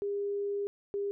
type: tone pair in turn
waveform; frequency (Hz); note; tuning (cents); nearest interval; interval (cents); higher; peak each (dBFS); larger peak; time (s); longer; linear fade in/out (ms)
sine; 404.1 / 402.5; G#4 / G4; -47 / +46; unison; 7; first; -30 / -30; neither; 0.02-0.67 / 0.94-1.11; first; 0
effects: none